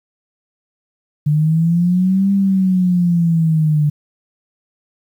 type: linear two-way sweep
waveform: sine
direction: up then down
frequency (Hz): 147 to 198.5 to 147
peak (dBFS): -11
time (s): 1.26-3.9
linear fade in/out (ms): 10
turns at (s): 2.32
effects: 8-bit